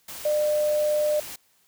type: tone in noise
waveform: sine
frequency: 600 Hz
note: D5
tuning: 37 cents sharp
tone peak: -20 dBFS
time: 0.25-1.2 s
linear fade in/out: 5 ms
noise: white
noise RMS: -38 dBFS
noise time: 0.08-1.36 s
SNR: +15 dB
effects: white hiss -64 dBFS RMS until 1.67 s